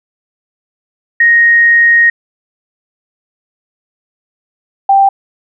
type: tone pair in turn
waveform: sine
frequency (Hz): 1869 / 785.8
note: A#6 / G5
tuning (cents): +4 / +4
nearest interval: octave + minor third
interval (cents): 1500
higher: first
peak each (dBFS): -4 / -4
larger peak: neither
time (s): 1.2-2.1 / 4.89-5.09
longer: first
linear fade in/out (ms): 5
effects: none